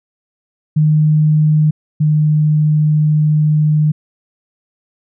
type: tone pair in turn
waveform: sine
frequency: 153.3 / 152.33 Hz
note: D#3 / D#3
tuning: -25 / -36 cents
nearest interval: unison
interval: 11 cents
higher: first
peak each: -8 / -9 dBFS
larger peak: first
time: 0.76-1.71 / 2-3.92 s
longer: second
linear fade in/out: 10 ms
effects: none